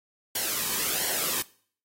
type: noise with flanger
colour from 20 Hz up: white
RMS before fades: -28 dBFS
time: 0.35-1.42 s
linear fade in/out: 5 ms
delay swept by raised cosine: 0.79 to 1.47 ms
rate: 1.4 Hz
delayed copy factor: -0.6
effects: noise-tail reverb RT60 0.5 s tail -21 dB re dry + AAC 48 kbps